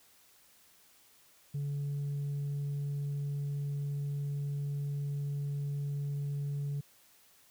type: tone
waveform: sine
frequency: 142.7 Hz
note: D3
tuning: 49 cents flat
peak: -30 dBFS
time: 1.54-6.81 s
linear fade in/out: 10 ms
effects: tanh soft clip ceiling -31 dBFS + white hiss -63 dBFS RMS until 7.5 s